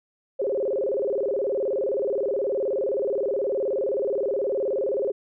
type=tone with vibrato; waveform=sine; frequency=466.2 Hz; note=A#4; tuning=in tune; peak=-22 dBFS; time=0.39-5.12 s; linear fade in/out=10 ms; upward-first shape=square; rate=19 Hz; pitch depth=250 cents each way; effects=none